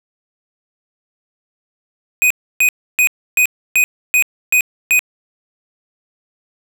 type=tone bursts; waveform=square; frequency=2495 Hz; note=D#7; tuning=4 cents sharp; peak=-10 dBFS; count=8; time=2.22-4.992 s; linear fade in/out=0 ms; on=84 ms; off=300 ms; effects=none